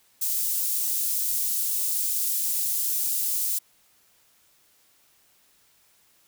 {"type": "high-pass noise", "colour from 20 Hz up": "white", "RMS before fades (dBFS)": -26, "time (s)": [0.21, 3.59], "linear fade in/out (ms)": 10, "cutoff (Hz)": 7600, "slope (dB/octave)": 12, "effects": ["white hiss -62 dBFS RMS until 6.27 s"]}